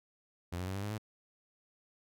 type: tone with pitch steps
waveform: sawtooth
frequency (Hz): 87.5 / 91.27 / 95.2 / 99.3 / 103.58 / 108.04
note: F2 / F#2 / F#2 / G2 / G#2 / A2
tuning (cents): +4 / -23 / +50 / +23 / -4 / -31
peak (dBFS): -32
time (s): 0.52-0.982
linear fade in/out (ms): 10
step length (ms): 77
effects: none